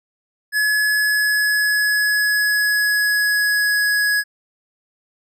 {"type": "tone with pitch glide", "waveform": "square", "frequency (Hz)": [1700, 1673.7], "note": ["G#6", "G#6"], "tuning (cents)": [40, 13], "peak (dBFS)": -16, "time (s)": [0.52, 4.24], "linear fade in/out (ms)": 50, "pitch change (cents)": -27, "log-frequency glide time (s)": [0.84, 3.89], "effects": []}